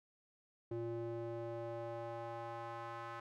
square tone with band-pass filter sweep, 116.54 Hz, A#2, in tune, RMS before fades -44 dBFS, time 0.71-3.2 s, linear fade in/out 5 ms, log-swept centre 340 to 1200 Hz, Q 1.9, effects none

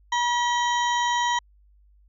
harmonic tone with a mistuned harmonic, 962 Hz, B5, 46 cents flat, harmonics 1 / 2 / 3 / 4 / 6 / 7, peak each -22 / -28 / -32 / -34 / -38 / -39 dBFS, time 0.12-1.39 s, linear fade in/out 5 ms, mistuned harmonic 3, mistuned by +140 cents, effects added 50 Hz sine -54 dBFS peak until 2.08 s

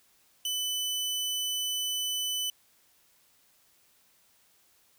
sawtooth tone, 3000 Hz, F#7, 23 cents sharp, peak -26 dBFS, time 0.45-2.5 s, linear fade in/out 2 ms, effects white hiss -65 dBFS RMS until 4.98 s

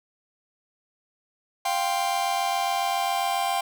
45% pulse chord, F suspended second, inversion none, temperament just, 698.5 / 785.8 / 1047.7 Hz, F5 / G5 / C6, 0 / +4 / +2 cents, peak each -28 / -26 / -31 dBFS, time 1.65-3.61 s, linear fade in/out 5 ms, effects none

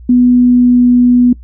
sine tone with pitch glide, 246.9 to 245.5 Hz, B3 to B3, 0 to -10 cents, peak -4 dBFS, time 0.09-1.33 s, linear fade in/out 5 ms, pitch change -10 cents, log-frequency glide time 0.3-0.88 s, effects noise-tail reverb RT60 0.1 s tail -20 dB re dry + added 60 Hz sine -30 dBFS peak until 1.43 s

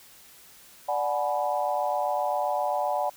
sine chord, G# half-diminished seventh, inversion second, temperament equal with one note detuned, 587.3 / 740 / 847.6 / 987.8 Hz, D5 / F#5 / G#5 / B5, 0 / 0 / +35 / 0 cents, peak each -29 / -28 / -30 / -33 dBFS, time 0.88-3.1 s, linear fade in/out 10 ms, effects white hiss -52 dBFS RMS until 3.16 s

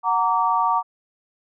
sine chord, Gb augmented, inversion none, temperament just, 740 / 925 / 1156.2 Hz, Gb5 / Bb5 / D6, 0 / -14 / -27 cents, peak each -24 / -20 / -21 dBFS, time 0.03-0.83 s, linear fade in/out 50 ms, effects none

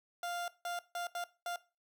30% pulse tone bursts at uneven times, 698.5 Hz, F5, in tune, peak -34 dBFS, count 5, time 0.23-0.48 / 0.65-0.79 / 0.95-1.07 / 1.15-1.24 / 1.46-1.56 s, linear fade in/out 2 ms, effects noise-tail reverb RT60 0.3 s tail -18 dB re dry

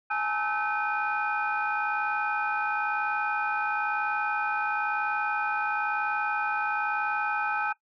sine tone cluster, 838 / 899 / 1298 / 1532 / 2454 Hz, G#5 / A5 / E6 / G6 / D#7, +15 / +37 / -27 / -40 / -25 cents, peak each -30 / -37 / -31 / -30 / -33 dBFS, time 0.1-7.73 s, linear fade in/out 10 ms, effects noise-tail reverb RT60 0.1 s tail -19 dB re dry + tanh soft clip ceiling -16 dBFS

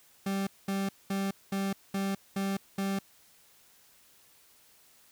40% pulse tone bursts, 195.6 Hz, G3, 4 cents flat, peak -28 dBFS, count 7, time 0.26-2.99 s, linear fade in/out 5 ms, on 210 ms, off 210 ms, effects white hiss -61 dBFS RMS until 5.11 s

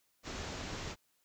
pink low-pass noise, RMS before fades -42 dBFS, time 0.23-0.96 s, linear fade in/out 50 ms, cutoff 7400 Hz, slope 96 dB/octave, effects white hiss -75 dBFS RMS until 1.24 s

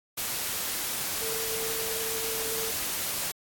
sine tone in noise, 448.2 Hz, A4, 32 cents sharp, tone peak -35 dBFS, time 1.21-2.71 s, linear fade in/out 10 ms, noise white, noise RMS -31 dBFS, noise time 0.17-3.32 s, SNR -7 dB, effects AAC 64 kbps

